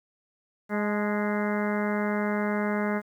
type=harmonic tone with a mistuned harmonic; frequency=207.7 Hz; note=G#3; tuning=in tune; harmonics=1 / 2 / 3 / 4 / 5 / 6 / 7 / 8 / 9 / 10; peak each=-27 / -32 / -33 / -37 / -39 / -39 / -38 / -39 / -42 / -39 dBFS; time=0.69-3.02 s; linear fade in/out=50 ms; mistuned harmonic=4; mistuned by=+38 cents; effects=10-bit

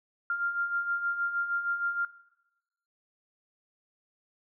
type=beating tone pair; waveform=sine; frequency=1391 / 1397.4 Hz; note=F6 / F6; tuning=-7 / +1 cents; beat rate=6.4 Hz; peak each=-35 / -29 dBFS; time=0.3-2.05 s; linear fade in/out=2 ms; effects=noise-tail reverb RT60 1.0 s tail -18 dB re dry

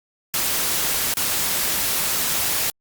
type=noise with dropouts; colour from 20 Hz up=white; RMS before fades=-22 dBFS; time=0.34-2.7 s; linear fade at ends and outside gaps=0 ms; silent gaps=1.138-1.17 s; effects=Opus 48 kbps

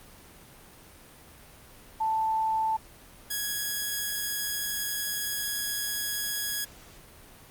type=tone pair in turn; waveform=sine / 5% pulse; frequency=882 / 1665 Hz; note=A5 / G#6; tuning=+4 / +4 cents; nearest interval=major seventh; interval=1100 cents; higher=second; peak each=-24 / -18 dBFS; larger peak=second; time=2-2.77 / 3.3-6.65 s; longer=second; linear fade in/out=10 ms; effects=pink hiss -51 dBFS RMS until 7.5 s + Opus 32 kbps

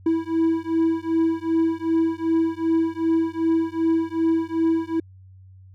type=beating tone pair; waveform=triangle; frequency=325.8 / 328.4 Hz; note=E4 / E4; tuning=-20 / -6 cents; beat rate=2.6 Hz; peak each=-20 dBFS; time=0.06-5 s; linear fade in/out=5 ms; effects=added 94 Hz sine -44 dBFS peak until 5.74 s

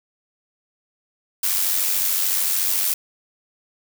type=noise with amplitude modulation; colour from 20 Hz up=blue; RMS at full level=-19 dBFS; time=1.43-2.94 s; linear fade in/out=5 ms; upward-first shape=sine; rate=93.6 Hz; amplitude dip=45%; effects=none

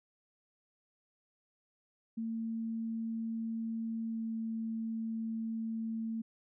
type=tone with pitch glide; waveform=sine; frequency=226 to 224.6 Hz; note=A3 to A3; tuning=+47 to +36 cents; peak=-34 dBFS; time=2.17-6.22 s; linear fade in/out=10 ms; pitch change=-11 cents; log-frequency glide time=4.05-4.24 s; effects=none

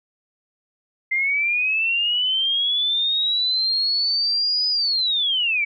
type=linear two-way sweep; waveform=sine; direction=up then down; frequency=2077 to 5000 to 2246 Hz; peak=-18 dBFS; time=1.11-5.65 s; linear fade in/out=10 ms; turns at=4.69 s; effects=none

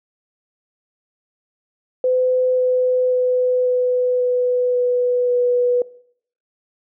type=tone with pitch steps; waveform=sine; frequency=508 / 505.1 / 502.2 / 499.3 / 496.4 / 493.5 / 490.7 Hz; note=B4 / B4 / B4 / B4 / B4 / B4 / B4; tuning=+49 / +39 / +29 / +19 / +9 / -1 / -11 cents; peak=-14 dBFS; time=2.04-5.82 s; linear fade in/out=2 ms; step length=540 ms; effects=noise-tail reverb RT60 0.6 s tail -20 dB re dry

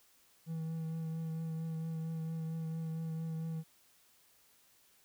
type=tone with vibrato; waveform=triangle; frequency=161.7 Hz; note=E3; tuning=33 cents flat; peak=-34 dBFS; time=0.46-3.64 s; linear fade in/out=50 ms; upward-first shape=triangle; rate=4.4 Hz; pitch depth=21 cents each way; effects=white hiss -67 dBFS RMS until 5.04 s

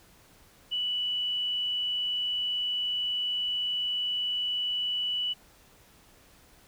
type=tone; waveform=sine; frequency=2960 Hz; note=F#7; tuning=in tune; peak=-27 dBFS; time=0.71-5.34 s; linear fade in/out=20 ms; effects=pink hiss -58 dBFS RMS until 6.67 s

